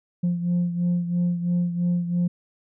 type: beating tone pair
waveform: sine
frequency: 174.61 / 177.61 Hz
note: F3 / F3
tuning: 0 / +29 cents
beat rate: 3 Hz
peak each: -20 / -26 dBFS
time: 0.23-2.28 s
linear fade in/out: 10 ms
effects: tanh soft clip ceiling -17 dBFS